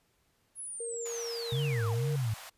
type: linear sweep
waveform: sine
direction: down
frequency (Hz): 10690 to 523.3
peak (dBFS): -38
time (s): 0.55-1.96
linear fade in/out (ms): 50
type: tone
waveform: sine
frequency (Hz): 466.2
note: A#4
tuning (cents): 0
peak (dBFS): -36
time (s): 0.8-2.16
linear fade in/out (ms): 5
type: high-pass noise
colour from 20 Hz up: pink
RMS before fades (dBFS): -47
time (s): 1.05-2.5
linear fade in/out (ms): 10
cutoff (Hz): 600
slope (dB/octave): 48
type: tone with vibrato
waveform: sine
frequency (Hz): 123.47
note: B2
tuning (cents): 0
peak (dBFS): -28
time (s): 1.52-2.34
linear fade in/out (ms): 5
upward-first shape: sine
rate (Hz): 2.1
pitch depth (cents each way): 260
effects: pink hiss -72 dBFS RMS until 2.57 s + resampled to 32000 Hz